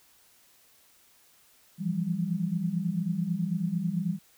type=tone cluster; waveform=sine; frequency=165.3 / 174.4 / 198.5 Hz; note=E3 / F3 / G3; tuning=+5 / -2 / +22 cents; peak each=-31 dBFS; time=1.78-4.19 s; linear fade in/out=50 ms; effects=white hiss -61 dBFS RMS until 4.37 s